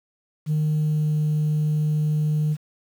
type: tone with pitch glide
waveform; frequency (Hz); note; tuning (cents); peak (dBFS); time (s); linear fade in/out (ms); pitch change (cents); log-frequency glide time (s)
sine; 153.3 to 152.24; D#3 to D#3; -25 to -37; -17; 0.46-2.57; 50; -12; 0.7-1.19
effects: tanh soft clip ceiling -17 dBFS + 8-bit